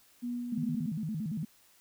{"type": "tone with tremolo", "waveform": "sine", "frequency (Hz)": 242.2, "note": "B3", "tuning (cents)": -34, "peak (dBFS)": -32, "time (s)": [0.22, 0.91], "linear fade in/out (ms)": 20, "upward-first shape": "sine", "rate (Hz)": 2.7, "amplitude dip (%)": 30}
{"type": "tone with vibrato", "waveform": "sine", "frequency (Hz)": 185, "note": "F#3", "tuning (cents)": 0, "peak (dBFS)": -32, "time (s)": [0.52, 1.45], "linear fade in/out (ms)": 5, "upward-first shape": "square", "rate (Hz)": 8.8, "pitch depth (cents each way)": 280}
{"effects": ["white hiss -63 dBFS RMS until 1.8 s"]}